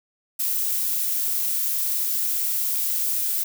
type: noise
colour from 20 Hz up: violet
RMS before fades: -24 dBFS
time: 0.39-3.44 s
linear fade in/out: 10 ms
effects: none